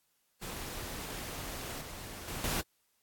pink noise with level steps, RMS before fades -41 / -45 / -40 / -33 dBFS, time 0.41-2.62 s, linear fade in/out 20 ms, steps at 1.81 / 2.28 / 2.44 s, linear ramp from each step 2 ms, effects white hiss -75 dBFS RMS until 3.02 s + AAC 64 kbps

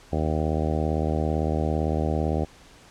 harmonic tone, 77.78 Hz, D#2, in tune, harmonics 1 / 2 / 3 / 4 / 5 / 6 / 7 / 8 / 9 / 10, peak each -26 / -29 / -31 / -32 / -33 / -34 / -34 / -35 / -36 / -36 dBFS, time 0.12-2.45 s, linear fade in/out 10 ms, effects pink hiss -51 dBFS RMS until 2.9 s + low-pass 8000 Hz 12 dB/octave

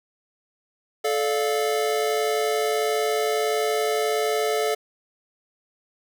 square chord, D minor, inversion second, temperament equal with one note detuned, 435.4 / 587.3 / 698.5 Hz, A4 / D5 / F5, -18 / 0 / 0 cents, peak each -24 / -29 / -28 dBFS, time 1.04-4.75 s, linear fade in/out 10 ms, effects none

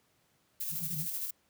violet noise with tremolo, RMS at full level -35 dBFS, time 0.6-1.31 s, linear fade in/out 10 ms, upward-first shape square, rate 13 Hz, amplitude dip 35%
pink band-pass noise, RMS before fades -43 dBFS, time 0.68-1.08 s, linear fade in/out 50 ms, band 150 to 170 Hz, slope 96 dB/octave
effects pink hiss -71 dBFS RMS until 1.49 s + high-pass 80 Hz 12 dB/octave

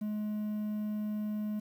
triangle tone with quantisation, 211.4 Hz, G#3, 31 cents sharp, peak -30 dBFS, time 0.01-1.6 s, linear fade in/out 10 ms, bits 10, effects none

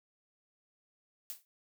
blue noise with exponential decay, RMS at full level -38 dBFS, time 1.3-1.45 s, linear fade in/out 0 ms, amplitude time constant 31 ms, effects none

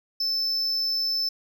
triangle tone, 5274 Hz, E8, in tune, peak -22 dBFS, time 0.2-1.29 s, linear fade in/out 5 ms, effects none

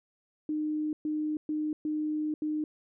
sine tone bursts at uneven times, 305.3 Hz, D#4, 33 cents flat, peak -28 dBFS, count 5, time 0.49-0.93 / 1.05-1.37 / 1.49-1.73 / 1.85-2.34 / 2.42-2.64 s, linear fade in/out 2 ms, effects none

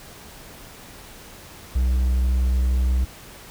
triangle tone, 63.1 Hz, B1, 38 cents sharp, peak -15 dBFS, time 1.75-3.05 s, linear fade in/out 10 ms, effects pink hiss -43 dBFS RMS until 3.5 s

